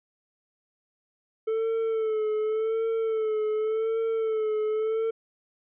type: tone with vibrato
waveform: triangle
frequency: 440 Hz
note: A4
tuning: in tune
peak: -22 dBFS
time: 1.47-5.11 s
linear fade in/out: 10 ms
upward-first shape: sine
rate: 0.88 Hz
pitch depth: 45 cents each way
effects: resampled to 8000 Hz